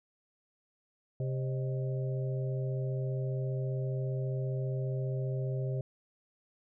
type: harmonic tone with a mistuned harmonic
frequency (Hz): 131.9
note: C3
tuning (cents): +14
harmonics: 1 / 3 / 4 / 5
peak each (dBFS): -31 / -41 / -43 / -45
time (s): 1.2-5.81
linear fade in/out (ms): 2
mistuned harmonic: 5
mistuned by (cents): -100
effects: none